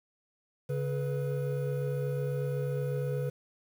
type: tone cluster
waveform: triangle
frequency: 140 / 425.5 / 493.7 Hz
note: C#3 / G#4 / B4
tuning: +18 / +42 / -1 cents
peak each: -29 / -37 / -33 dBFS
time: 0.69-3.3 s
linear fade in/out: 10 ms
effects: 9-bit